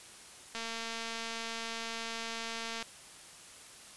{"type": "click train", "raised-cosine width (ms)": 0.2, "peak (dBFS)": -22, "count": 520, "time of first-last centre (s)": [0.55, 2.826], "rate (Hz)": 228, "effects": ["white hiss -52 dBFS RMS until 3.96 s", "resampled to 24000 Hz"]}